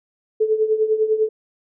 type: tone with tremolo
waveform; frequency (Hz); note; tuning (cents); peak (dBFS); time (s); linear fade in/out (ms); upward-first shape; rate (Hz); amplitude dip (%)
sine; 435.3; A4; -19; -12; 0.4-1.29; 10; triangle; 10; 80
effects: none